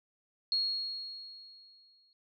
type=tone with exponential decay; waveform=sine; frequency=4301 Hz; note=C8; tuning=47 cents sharp; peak=-26 dBFS; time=0.52-2.13 s; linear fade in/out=1 ms; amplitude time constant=350 ms; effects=none